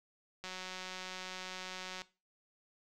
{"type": "click train", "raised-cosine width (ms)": 0.2, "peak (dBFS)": -26, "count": 293, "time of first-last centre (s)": [0.44, 2.018], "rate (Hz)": 185, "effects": ["noise-tail reverb RT60 0.3 s tail -18 dB re dry"]}